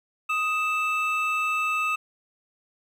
triangle tone pair together, 1251.5 / 2638 Hz, D#6 / E7, +10 / +1 cents, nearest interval octave + minor second, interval 1291 cents, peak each -24 dBFS, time 0.29-1.96 s, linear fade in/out 10 ms, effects 10-bit

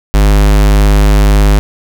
square tone, 50.9 Hz, G#1, 34 cents flat, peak -5 dBFS, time 0.14-1.59 s, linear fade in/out 0 ms, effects none

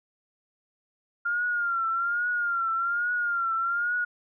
sine tone with vibrato, 1396.9 Hz, F6, in tune, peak -24 dBFS, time 1.25-4.05 s, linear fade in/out 10 ms, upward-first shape triangle, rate 1.2 Hz, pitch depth 83 cents each way, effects none

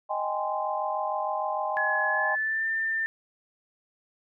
sine chord, Ab major seventh, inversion second, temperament equal with one note detuned, 622.3 / 784 / 830.6 / 1039.9 Hz, Eb5 / G5 / Ab5 / C6, 0 / 0 / 0 / -11 cents, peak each -32 dBFS, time 0.09-2.36 s, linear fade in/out 20 ms
sine tone with pitch glide, 1696 to 1791.7 Hz, G#6 to A6, +36 to +31 cents, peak -25 dBFS, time 1.77-3.06 s, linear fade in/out 0 ms, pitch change +95 cents, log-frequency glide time 2.09-2.66 s
effects none

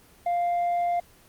triangle tone with tanh clipping, 698.5 Hz, F5, in tune, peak -23 dBFS, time 0.26-1 s, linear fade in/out 5 ms, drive 7 dB, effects pink hiss -55 dBFS RMS until 1.28 s + Opus 24 kbps

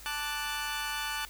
20% pulse chord, D major, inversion second, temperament equal, 880 / 1174.7 / 1480 Hz, A5 / D6 / F#6, 0 / 0 / 0 cents, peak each -32 / -34 / -31 dBFS, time 0.06-1.25 s, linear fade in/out 0 ms, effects added 50 Hz sine -51 dBFS peak until 1.29 s + white hiss -50 dBFS RMS until 1.29 s

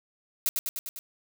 blue noise with echo, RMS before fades -25 dBFS, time 0.46-0.49 s, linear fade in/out 0 ms, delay 100 ms, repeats 5, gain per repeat -3 dB, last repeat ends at 0.99 s, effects none

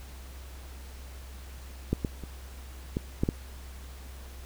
clicks, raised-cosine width 3 ms, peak -12 / -15 / -27 / -15 / -12 / -12 dBFS, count 6, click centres 1.93 / 2.048 / 2.237 / 2.969 / 3.235 / 3.289 s, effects added 65 Hz sine -42 dBFS peak until 4.45 s + pink hiss -51 dBFS RMS until 4.45 s

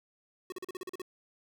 square tone bursts, 369.4 Hz, F#4, 3 cents flat, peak -38 dBFS, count 9, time 0.5-1.018 s, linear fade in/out 2 ms, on 22 ms, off 40 ms, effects none

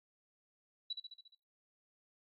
sine tone with echo, 3934 Hz, B7, 7 cents flat, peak -36 dBFS, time 0.9-0.93 s, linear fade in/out 5 ms, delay 70 ms, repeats 6, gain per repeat -4 dB, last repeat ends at 1.35 s, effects noise-tail reverb RT60 0.3 s tail -19 dB re dry + AAC 48 kbps

